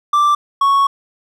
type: tone pair in turn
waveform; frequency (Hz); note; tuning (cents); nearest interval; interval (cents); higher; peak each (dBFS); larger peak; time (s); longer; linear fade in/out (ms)
triangle; 1174.7 / 1108.8; D6 / C#6; 0 / 0; minor second; 100; first; -8; neither; 0.13-0.35 / 0.61-0.87; second; 5
effects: none